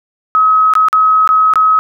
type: tone with dropouts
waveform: sine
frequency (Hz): 1276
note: D#6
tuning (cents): +43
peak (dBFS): -6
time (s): 0.35-1.79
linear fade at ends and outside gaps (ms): 0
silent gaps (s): 0.737-0.753 / 0.885-0.929 / 1.275-1.29 / 1.537-1.557
effects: none